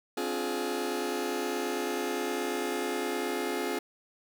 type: chord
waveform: sawtooth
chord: D half-diminished seventh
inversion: third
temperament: just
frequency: 264.3 / 293.7 / 352.4 / 422.9 Hz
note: C4 / D4 / F4 / Ab4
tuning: +18 / 0 / +16 / +31 cents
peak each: -32 / -36 / -30 / -30 dBFS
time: 0.17-3.79 s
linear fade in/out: 5 ms
effects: none